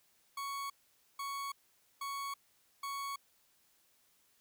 40% pulse tone bursts, 1113 Hz, C#6, 7 cents sharp, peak -37 dBFS, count 4, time 0.37-3.16 s, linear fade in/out 5 ms, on 330 ms, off 490 ms, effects white hiss -71 dBFS RMS until 4.4 s

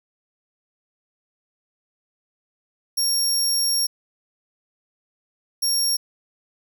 25% pulse tone bursts at uneven times, 5560 Hz, F8, 9 cents flat, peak -14 dBFS, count 2, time 2.97-3.87 / 5.62-5.97 s, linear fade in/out 10 ms, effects none

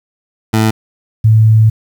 20% pulse / sine tone pair in turn, 110 / 110 Hz, A2 / A2, 0 / 0 cents, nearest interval unison, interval 0 cents, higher neither, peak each -4 dBFS, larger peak neither, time 0.53-0.71 / 1.24-1.7 s, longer second, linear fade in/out 10 ms, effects 7-bit

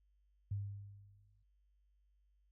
sine tone with exponential decay, 100.5 Hz, G2, 44 cents sharp, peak -35 dBFS, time 0.51-1.43 s, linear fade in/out 5 ms, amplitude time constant 200 ms, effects noise-tail reverb RT60 0.1 s tail -25 dB re dry + added 50 Hz sine -70 dBFS peak until 2.51 s

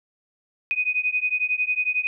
sine beating tone pair, 2489 / 2500 Hz, D#7 / D#7, 0 / +8 cents, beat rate 11 Hz, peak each -24 dBFS, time 0.71-2.07 s, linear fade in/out 0 ms, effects none

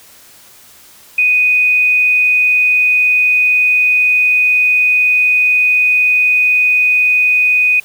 sine tone, 2489 Hz, D#7, in tune, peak -8 dBFS, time 1.18-7.8 s, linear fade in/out 5 ms, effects white hiss -42 dBFS RMS until 7.84 s

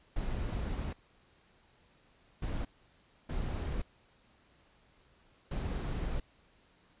brown noise bursts at uneven times, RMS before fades -35 dBFS, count 4, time 0.16-0.93 / 2.42-2.65 / 3.29-3.82 / 5.51-6.2 s, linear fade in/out 5 ms, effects pink hiss -66 dBFS RMS until 7 s + resampled to 8000 Hz

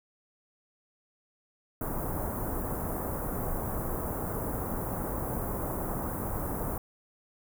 pink band-stop noise, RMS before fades -33 dBFS, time 1.81-6.78 s, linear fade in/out 2 ms, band 1200 to 12000 Hz, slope 24 dB/octave, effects none

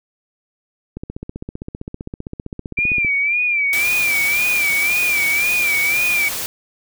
click train, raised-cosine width 3 ms, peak -15 dBFS, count 33, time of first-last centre 0.97-3.048 s, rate 15.4 Hz
sine tone with vibrato, 2349 Hz, D7, in tune, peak -15 dBFS, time 2.77-6.29 s, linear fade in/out 10 ms, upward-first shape sine, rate 1.9 Hz, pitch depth 88 cents each way
white noise, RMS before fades -25 dBFS, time 3.73-6.46 s, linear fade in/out 0 ms
effects none

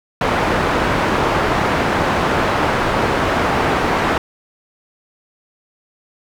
white low-pass noise, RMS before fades -17 dBFS, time 0.21-4.18 s, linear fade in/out 2 ms, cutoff 1200 Hz, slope 12 dB/octave, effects none

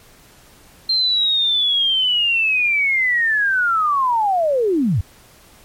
sine linear sweep, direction down, 4174 to 77 Hz, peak -14 dBFS, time 0.89-5.01 s, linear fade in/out 5 ms, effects pink hiss -48 dBFS RMS until 5.64 s + MP3 64 kbps

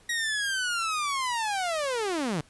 sawtooth linear sweep, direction down, 1903 to 138.4 Hz, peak -23 dBFS, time 0.09-2.41 s, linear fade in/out 5 ms, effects pink hiss -58 dBFS RMS until 2.49 s + resampled to 24000 Hz

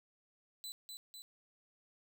sawtooth tone with echo, 4000 Hz, B7, 21 cents sharp, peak -40 dBFS, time 0.64-0.72 s, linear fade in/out 0 ms, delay 250 ms, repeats 2, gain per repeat -3 dB, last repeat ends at 1.22 s, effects 13-bit

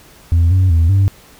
sine tone with pitch steps, 84.2 / 93.3 / 82.3 / 97.7 Hz, E2 / F#2 / E2 / G2, +37 / +15 / -2 / -5 cents, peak -6 dBFS, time 0.32-1.08 s, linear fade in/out 0 ms, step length 190 ms, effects tanh soft clip ceiling -7 dBFS + pink hiss -44 dBFS RMS until 1.39 s

